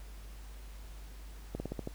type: slowing click train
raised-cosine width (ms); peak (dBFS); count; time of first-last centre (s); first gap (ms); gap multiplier
2; -23; 6; 1.55-1.874; 50; 1.13
effects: added 50 Hz sine -45 dBFS peak until 1.94 s + pink hiss -57 dBFS RMS until 1.94 s